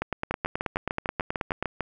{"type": "two click trains", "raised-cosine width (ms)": 0.5, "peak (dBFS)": [-12, -12], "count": [16, 11], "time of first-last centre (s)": [[0.02, 1.626], [0.31, 1.807]], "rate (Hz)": [9.34, 6.68], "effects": []}